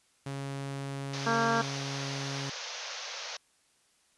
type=tone; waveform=sawtooth; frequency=138.1 Hz; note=C#3; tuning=6 cents flat; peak=-31 dBFS; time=0.26-2.5 s; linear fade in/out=5 ms
type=band-pass noise; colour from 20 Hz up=white; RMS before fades=-40 dBFS; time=1.13-3.37 s; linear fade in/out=5 ms; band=460 to 6400 Hz; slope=96 dB/octave
type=harmonic tone; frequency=229.5 Hz; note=A#3; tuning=27 cents flat; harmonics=1 / 2 / 3 / 4 / 5 / 6 / 7; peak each=-33 / -33 / -33 / -33 / -33 / -33 / -33 dBFS; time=1.26-1.62 s; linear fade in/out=10 ms
effects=white hiss -68 dBFS RMS until 4.17 s + resampled to 24000 Hz